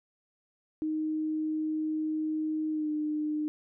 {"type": "tone with pitch glide", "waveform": "sine", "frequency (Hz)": [311.1, 303.3], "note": ["D#4", "D#4"], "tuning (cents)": [0, -44], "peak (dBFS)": -28, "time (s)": [0.82, 3.48], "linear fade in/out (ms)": 0, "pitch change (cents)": -44, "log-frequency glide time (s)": [2.71, 2.89], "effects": []}